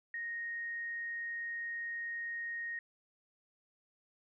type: tone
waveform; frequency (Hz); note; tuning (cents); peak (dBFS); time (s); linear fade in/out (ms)
sine; 1864.7; A#6; 0; -37; 0.14-2.79; 2
effects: none